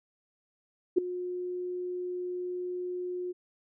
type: tone with ADSR envelope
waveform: sine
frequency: 359.9 Hz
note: F#4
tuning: 48 cents flat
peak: -16 dBFS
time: 0.96-3.33 s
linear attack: 22 ms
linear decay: 5 ms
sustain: -16 dB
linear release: 23 ms
effects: none